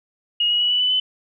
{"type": "tone with pitch steps", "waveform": "sine", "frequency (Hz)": [2876, 2904, 2933, 2962, 2991, 3021], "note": ["F#7", "F#7", "F#7", "F#7", "F#7", "F#7"], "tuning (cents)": [-50, -33, -16, 1, 18, 35], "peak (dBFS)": -16, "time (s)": [0.4, 1], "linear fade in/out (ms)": 5, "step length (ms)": 100, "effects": []}